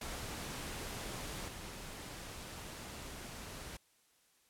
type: noise with level steps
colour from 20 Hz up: pink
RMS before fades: -43 / -47 dBFS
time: 0.01-3.77 s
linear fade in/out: 5 ms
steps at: 1.48 s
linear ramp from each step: 2 ms
effects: white hiss -71 dBFS RMS until 4.49 s + low-pass 12000 Hz 12 dB/octave